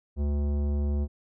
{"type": "tone with tanh clipping", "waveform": "sine", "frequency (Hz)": 72.3, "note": "D2", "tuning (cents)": -27, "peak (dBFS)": -26, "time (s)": [0.16, 1.08], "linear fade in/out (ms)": 50, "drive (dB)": 15, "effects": []}